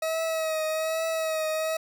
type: tone with vibrato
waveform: 40% pulse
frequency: 638 Hz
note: D#5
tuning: 43 cents sharp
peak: -25 dBFS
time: 0.02-1.77 s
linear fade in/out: 5 ms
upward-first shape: triangle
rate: 1.2 Hz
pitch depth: 36 cents each way
effects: none